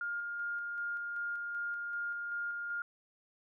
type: tone with tremolo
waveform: sine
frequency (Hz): 1412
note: F6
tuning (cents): +19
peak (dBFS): -34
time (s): 0.01-2.82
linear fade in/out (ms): 2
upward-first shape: square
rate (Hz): 2.6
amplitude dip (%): 25
effects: none